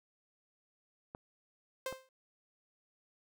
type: clicks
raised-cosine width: 1 ms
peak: -30 dBFS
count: 2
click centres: 1.149 / 1.926 s
type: tone with exponential decay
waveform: sawtooth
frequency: 523.3 Hz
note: C5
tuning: in tune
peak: -30 dBFS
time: 1.86-2.09 s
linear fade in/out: 2 ms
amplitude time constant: 50 ms
effects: none